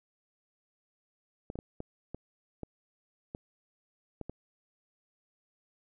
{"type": "clicks", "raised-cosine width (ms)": 2, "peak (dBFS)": -25, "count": 9, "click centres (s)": [1.501, 1.556, 1.589, 1.804, 2.146, 2.633, 3.349, 4.213, 4.296], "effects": []}